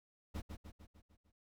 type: noise with echo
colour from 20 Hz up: brown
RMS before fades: -40 dBFS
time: 0.34-0.42 s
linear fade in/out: 20 ms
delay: 150 ms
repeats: 6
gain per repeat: -5 dB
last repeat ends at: 1.32 s
effects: none